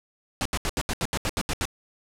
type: noise bursts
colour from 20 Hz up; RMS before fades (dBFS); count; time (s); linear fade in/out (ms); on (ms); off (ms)
pink; -26; 11; 0.41-1.654; 0; 44; 76
effects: low-pass 10000 Hz 12 dB/octave